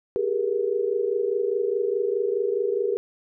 sine tone cluster, 390.7 / 415.6 / 475.3 Hz, G4 / G#4 / A#4, -6 / +1 / +34 cents, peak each -26 dBFS, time 0.16-2.97 s, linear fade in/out 0 ms, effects none

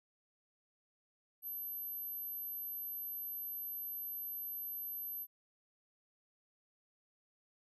sine tone, 12390 Hz, G9, 21 cents flat, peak -39 dBFS, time 1.42-5.27 s, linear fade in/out 50 ms, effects tanh soft clip ceiling -36 dBFS

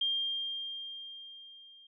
sine tone with level ramp, 3200 Hz, G7, 35 cents sharp, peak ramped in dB -27 to -54 dBFS, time 0.01-1.87 s, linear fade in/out 5 ms, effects none

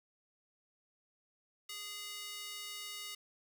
square tone with high-pass filter, 413.2 Hz, G#4, 9 cents flat, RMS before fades -45 dBFS, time 1.69-3.15 s, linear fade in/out 5 ms, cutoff 2800 Hz, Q 1.1, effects none

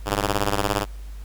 5% pulse ring-modulated tone, 101.2 Hz, G#2, 44 cents flat, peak -7 dBFS, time 0.05-0.86 s, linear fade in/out 50 ms, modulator 211 Hz, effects added 50 Hz sine -33 dBFS peak until 1.24 s + pink hiss -52 dBFS RMS until 1.24 s

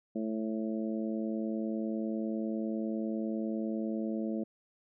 harmonic tone, 110 Hz, A2, in tune, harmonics 2 / 3 / 4 / 5 / 6, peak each -33 / -37 / -44 / -42 / -46 dBFS, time 0.15-4.44 s, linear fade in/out 10 ms, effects none

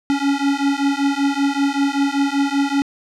square beating tone pair, 277.2 / 282.4 Hz, C#4 / C#4, 0 / +32 cents, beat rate 5.2 Hz, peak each -20 dBFS, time 0.1-2.82 s, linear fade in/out 0 ms, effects low-pass 6000 Hz 12 dB/octave

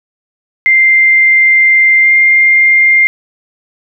sine tone with pitch glide, 2093 to 2108 Hz, C7 to C7, 0 to +12 cents, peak -4 dBFS, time 0.66-3.07 s, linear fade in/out 0 ms, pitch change +12 cents, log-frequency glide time 2.02-2.11 s, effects none

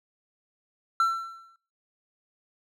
triangle tone with exponential decay, 1346 Hz, E6, 36 cents sharp, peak -16 dBFS, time 1-1.56 s, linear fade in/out 2 ms, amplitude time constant 120 ms, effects noise-tail reverb RT60 0.5 s tail -26 dB re dry

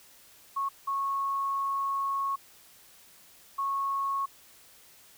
sine tone bursts at uneven times, 1100 Hz, C#6, 14 cents flat, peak -27 dBFS, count 3, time 0.56-0.69 / 0.87-2.36 / 3.58-4.26 s, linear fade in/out 10 ms, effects white hiss -56 dBFS RMS until 5.17 s

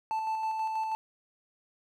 triangle tone with tremolo, 880 Hz, A5, in tune, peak -26 dBFS, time 0.11-0.95 s, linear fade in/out 0 ms, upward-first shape square, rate 6.2 Hz, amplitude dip 30%, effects none

